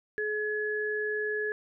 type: tone pair together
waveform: sine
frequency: 424.8 / 1696.9 Hz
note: G#4 / G#6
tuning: +39 / +37 cents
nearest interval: 2 octaves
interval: 2398 cents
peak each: -31 / -31 dBFS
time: 0.18-1.52 s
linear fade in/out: 0 ms
effects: none